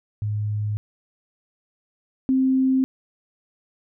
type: tone pair in turn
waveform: sine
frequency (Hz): 105.2 / 262.5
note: G#2 / C4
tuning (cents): +23 / +6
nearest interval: octave + major third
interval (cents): 1583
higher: second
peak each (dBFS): -22 / -16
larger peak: second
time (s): 0.22-0.77 / 2.29-2.84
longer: neither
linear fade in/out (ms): 0
effects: none